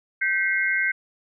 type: tone cluster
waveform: sine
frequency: 1555 / 1948 / 2137 Hz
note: G6 / B6 / C7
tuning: -14 / -24 / +36 cents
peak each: -23 / -28 / -24 dBFS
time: 0.21-0.92 s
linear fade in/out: 10 ms
effects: none